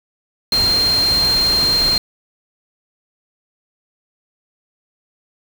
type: tone in noise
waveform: sine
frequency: 4186 Hz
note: C8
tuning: in tune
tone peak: -13 dBFS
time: 0.52-1.98 s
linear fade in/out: 2 ms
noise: pink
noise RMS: -24 dBFS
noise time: 0.52-1.98 s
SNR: +8 dB
effects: none